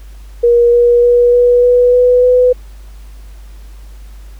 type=tone with pitch steps; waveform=sine; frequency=475.6 / 479.5 / 483.4 / 487.3 / 491.2 / 495.2 / 499.2 Hz; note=A#4 / A#4 / B4 / B4 / B4 / B4 / B4; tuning=+35 / +49 / -37 / -23 / -9 / +5 / +19 cents; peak=-5 dBFS; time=0.43-2.53 s; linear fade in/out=10 ms; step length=300 ms; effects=added 50 Hz sine -30 dBFS peak until 4.39 s + pink hiss -47 dBFS RMS until 4.39 s